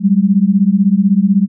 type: beating tone pair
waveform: sine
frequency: 189.3 / 205.3 Hz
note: F#3 / G#3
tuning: +40 / -20 cents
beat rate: 16 Hz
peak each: -11 dBFS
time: 0-1.48 s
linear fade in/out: 50 ms
effects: none